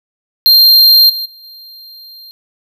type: tone with level steps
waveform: square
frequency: 4186 Hz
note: C8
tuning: in tune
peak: -4 / -18 / -36 / -33 dBFS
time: 0.46-2.31 s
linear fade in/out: 0 ms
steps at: 1.09 / 1.25 / 1.43 s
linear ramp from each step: 10 ms
effects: none